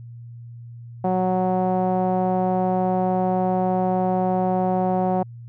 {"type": "tone with low-pass filter", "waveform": "sawtooth", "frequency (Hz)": 184.7, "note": "F#3", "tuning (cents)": -3, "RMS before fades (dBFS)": -21, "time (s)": [1.04, 5.23], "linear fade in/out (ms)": 5, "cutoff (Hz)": 740, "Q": 4, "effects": ["added 118 Hz sine -36 dBFS peak until 5.48 s"]}